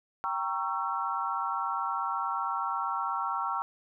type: chord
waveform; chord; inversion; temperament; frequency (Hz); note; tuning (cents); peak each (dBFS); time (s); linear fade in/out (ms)
sine; G diminished seventh; none; equal with one note detuned; 784 / 932.3 / 1108.7 / 1342.3; G5 / Bb5 / Db6 / Fb6; 0 / 0 / 0 / +31; -36 / -34 / -34 / -33; 0.24-3.62; 0
effects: none